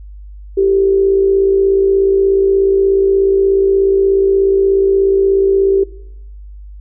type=tone with amplitude modulation; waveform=sine; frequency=390 Hz; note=G4; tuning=9 cents flat; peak=-6 dBFS; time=0.57-5.84 s; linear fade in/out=10 ms; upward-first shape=sine; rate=56.7 Hz; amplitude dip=55%; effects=noise-tail reverb RT60 0.9 s tail -21 dB re dry + added 50 Hz sine -30 dBFS peak until 6.8 s